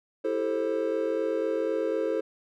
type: chord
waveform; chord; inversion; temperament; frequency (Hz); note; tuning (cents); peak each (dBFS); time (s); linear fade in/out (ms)
triangle; A minor seventh; second; just; 330 / 396 / 440 / 528; E4 / G4 / A4 / C5; +2 / +18 / 0 / +16; -30 / -33 / -27 / -28; 0.24-2.21; 10
effects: none